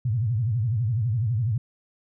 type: tone with vibrato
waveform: sine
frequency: 114 Hz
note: A#2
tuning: 38 cents flat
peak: -21 dBFS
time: 0.05-1.58 s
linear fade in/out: 5 ms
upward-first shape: sine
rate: 12 Hz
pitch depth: 210 cents each way
effects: none